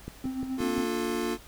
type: click train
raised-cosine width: 3 ms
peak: -23 dBFS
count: 5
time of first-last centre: 0.08-0.781 s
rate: 5.71 Hz
type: tone with tremolo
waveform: triangle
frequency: 261.6 Hz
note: C4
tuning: in tune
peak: -26 dBFS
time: 0.24-0.85 s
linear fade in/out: 2 ms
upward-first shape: sine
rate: 7.7 Hz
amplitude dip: 55%
type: chord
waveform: square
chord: Bb major seventh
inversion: none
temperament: equal with one note detuned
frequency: 233.1 / 293.7 / 353.9 / 440 Hz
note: Bb3 / D4 / F4 / A4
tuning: 0 / 0 / +23 / 0 cents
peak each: -34 / -36 / -32 / -36 dBFS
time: 0.57-1.38 s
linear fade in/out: 50 ms
effects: added 50 Hz sine -53 dBFS peak until 1.47 s + pink hiss -51 dBFS RMS until 1.47 s